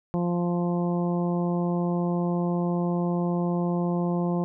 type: harmonic tone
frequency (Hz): 174.61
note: F3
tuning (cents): 0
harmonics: 1 / 2 / 3 / 4 / 5 / 6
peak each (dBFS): -24 / -30 / -34 / -36 / -38 / -40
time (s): 0.14-4.44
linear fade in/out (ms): 0
effects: none